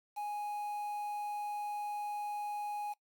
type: tone with quantisation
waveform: triangle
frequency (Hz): 830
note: G#5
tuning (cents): -1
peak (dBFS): -34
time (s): 0.16-2.94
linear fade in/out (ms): 20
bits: 9
effects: noise-tail reverb RT60 0.1 s tail -20 dB re dry

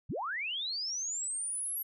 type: linear sweep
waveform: sine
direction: up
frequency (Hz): 58.27 to 11720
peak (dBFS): -33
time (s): 0.09-1.83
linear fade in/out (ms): 10
effects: none

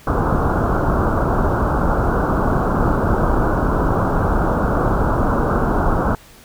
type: low-pass noise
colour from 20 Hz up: pink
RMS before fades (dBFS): -17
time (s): 0.07-6.15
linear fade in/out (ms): 2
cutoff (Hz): 1500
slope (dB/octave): 96
effects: pink hiss -45 dBFS RMS until 6.44 s

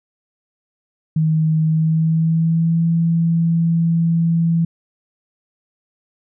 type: tone with pitch glide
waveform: sine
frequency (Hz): 157.9 to 166.42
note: D#3 to E3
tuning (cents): +26 to +17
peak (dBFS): -13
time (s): 1.16-4.65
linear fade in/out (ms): 5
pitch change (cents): +91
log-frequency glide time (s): 1.63-2.85
effects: none

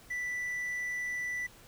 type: tone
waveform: triangle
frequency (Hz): 1975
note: B6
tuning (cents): 0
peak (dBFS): -31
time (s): 0.1-1.47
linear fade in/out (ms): 10
effects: pink hiss -56 dBFS RMS until 1.67 s

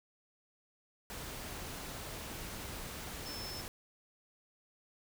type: tone in noise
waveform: sine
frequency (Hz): 5280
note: E8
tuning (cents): +2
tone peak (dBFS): -44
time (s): 3.26-3.61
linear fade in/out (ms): 0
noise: pink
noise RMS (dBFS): -44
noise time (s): 1.1-3.68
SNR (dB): -3
effects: none

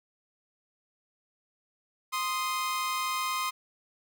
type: tone pair together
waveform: sawtooth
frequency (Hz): 1044 / 1244.5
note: C6 / D#6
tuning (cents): -4 / 0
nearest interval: minor third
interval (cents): 304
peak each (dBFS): -27 / -29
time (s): 2.12-3.51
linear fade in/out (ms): 20
effects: none

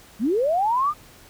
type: linear sweep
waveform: sine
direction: up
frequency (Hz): 186.8 to 1244.5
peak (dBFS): -18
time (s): 0.19-0.94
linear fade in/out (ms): 50
effects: pink hiss -49 dBFS RMS until 1.29 s

